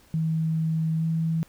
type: tone with pitch glide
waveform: sine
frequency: 160.4 to 162.55 Hz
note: E3 to E3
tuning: -47 to -24 cents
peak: -22 dBFS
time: 0.14-1.43 s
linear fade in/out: 0 ms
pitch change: +23 cents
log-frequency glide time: 0.98-1.04 s
effects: pink hiss -57 dBFS RMS until 1.48 s